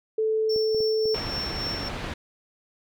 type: tone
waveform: sine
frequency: 438.2 Hz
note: A4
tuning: 7 cents flat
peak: -21 dBFS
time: 0.18-1.15 s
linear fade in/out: 5 ms
type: tone with tremolo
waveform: triangle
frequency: 5430 Hz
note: F8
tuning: 50 cents flat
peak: -27 dBFS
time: 0.49-1.89 s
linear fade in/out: 10 ms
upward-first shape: sine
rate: 3.6 Hz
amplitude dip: 50%
type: clicks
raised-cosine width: 2 ms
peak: -24 dBFS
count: 12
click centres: 0.561 / 0.747 / 0.805 / 1.056 / 1.196 / 1.382 / 1.507 / 1.586 / 1.669 / 1.748 / 1.792 / 2.043 s
type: low-pass noise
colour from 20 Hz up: pink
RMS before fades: -33 dBFS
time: 1.14-2.14 s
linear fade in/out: 5 ms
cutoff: 3400 Hz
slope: 12 dB/octave
effects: none